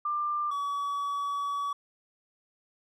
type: tone pair in turn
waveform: sine / triangle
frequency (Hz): 1190 / 1137.4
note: D6 / C#6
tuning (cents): +22 / +44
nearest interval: minor second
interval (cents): 78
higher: first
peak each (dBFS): -27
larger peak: neither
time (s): 0.05-0.51 / 0.51-1.73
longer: second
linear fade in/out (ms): 5
effects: none